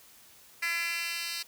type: tone with high-pass filter sweep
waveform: 10% pulse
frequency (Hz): 338.5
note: E4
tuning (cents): +46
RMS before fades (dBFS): -33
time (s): 0.62-1.43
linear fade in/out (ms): 10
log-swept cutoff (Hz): 2100 to 3500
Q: 3.1
effects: white hiss -56 dBFS RMS until 1.47 s